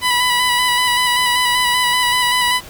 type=tone with vibrato; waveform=15% pulse; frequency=987.8 Hz; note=B5; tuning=in tune; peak=-7 dBFS; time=0.01-2.61 s; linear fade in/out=50 ms; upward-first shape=square; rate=5.2 Hz; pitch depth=20 cents each way; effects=pink hiss -37 dBFS RMS until 2.69 s